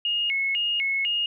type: tone with vibrato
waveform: sine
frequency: 2497 Hz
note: D#7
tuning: 6 cents sharp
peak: -22 dBFS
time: 0.05-1.26 s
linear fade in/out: 2 ms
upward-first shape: square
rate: 2 Hz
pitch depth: 230 cents each way
effects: none